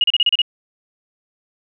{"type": "tone bursts", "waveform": "sine", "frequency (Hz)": 2876, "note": "F#7", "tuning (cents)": -50, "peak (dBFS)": -11, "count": 7, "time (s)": [0.01, 0.418], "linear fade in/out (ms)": 2, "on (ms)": 30, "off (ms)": 33, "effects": []}